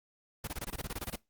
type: noise bursts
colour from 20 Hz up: pink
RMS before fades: -37 dBFS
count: 13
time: 0.44-1.159 s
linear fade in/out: 5 ms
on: 35 ms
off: 22 ms
effects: noise-tail reverb RT60 0.2 s tail -21 dB re dry + Opus 24 kbps